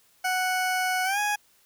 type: tone with pitch glide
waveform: 20% pulse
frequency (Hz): 740 to 830.6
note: F#5 to G#5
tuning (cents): 0 to 0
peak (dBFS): -19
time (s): 0.24-1.36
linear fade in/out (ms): 10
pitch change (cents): +200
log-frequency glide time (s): 1.04-1.19
effects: white hiss -62 dBFS RMS until 1.65 s